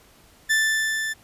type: tone with level ramp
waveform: 40% pulse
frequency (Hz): 1762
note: A6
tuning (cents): +2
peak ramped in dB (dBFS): -16 to -25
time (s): 0.49-1.14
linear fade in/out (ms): 20
effects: pink hiss -54 dBFS RMS until 1.23 s + resampled to 32000 Hz